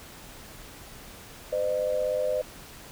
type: tone pair together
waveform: sine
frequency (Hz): 511.3 / 608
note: C5 / D#5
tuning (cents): -40 / -40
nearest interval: minor third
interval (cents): 300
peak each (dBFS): -27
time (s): 1.52-2.42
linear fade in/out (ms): 10
effects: pink hiss -46 dBFS RMS until 2.91 s